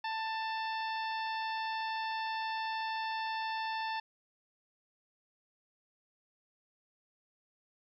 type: harmonic tone with a mistuned harmonic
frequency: 887 Hz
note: A5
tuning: 14 cents sharp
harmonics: 1 / 2 / 3 / 4 / 5 / 6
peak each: -35 / -41 / -45 / -47 / -49 / -51 dBFS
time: 0.04-4 s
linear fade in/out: 5 ms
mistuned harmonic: 6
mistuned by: -15 cents
effects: 12-bit